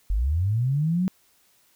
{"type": "linear sweep", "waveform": "sine", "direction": "up", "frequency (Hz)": [43.09, 191], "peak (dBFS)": -20, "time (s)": [0.1, 1.08], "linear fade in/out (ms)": 0, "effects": ["white hiss -62 dBFS RMS until 1.75 s"]}